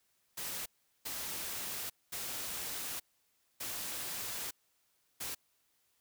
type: noise bursts at uneven times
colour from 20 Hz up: white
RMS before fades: -40 dBFS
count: 5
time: 0.37-0.66 / 1.05-1.9 / 2.12-3 / 3.6-4.51 / 5.2-5.35 s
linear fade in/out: 10 ms
effects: white hiss -75 dBFS RMS until 6 s